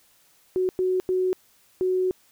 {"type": "tone bursts at uneven times", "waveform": "sine", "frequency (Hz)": 370, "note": "F#4", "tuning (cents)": 0, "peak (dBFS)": -20, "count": 4, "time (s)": [[0.56, 0.69], [0.79, 1], [1.09, 1.33], [1.81, 2.11]], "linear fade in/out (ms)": 0, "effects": ["white hiss -60 dBFS RMS until 2.31 s"]}